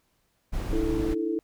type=noise; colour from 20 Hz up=brown; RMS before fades=-29 dBFS; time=0.52-1.15 s; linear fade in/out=20 ms
type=chord; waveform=sine; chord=D suspended second; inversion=none; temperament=equal with one note detuned; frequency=300 / 329.6 / 440 Hz; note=D4 / E4 / A4; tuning=+37 / 0 / 0 cents; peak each=-33 / -27 / -31 dBFS; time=0.73-1.39 s; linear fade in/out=0 ms
effects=pink hiss -71 dBFS RMS until 1.43 s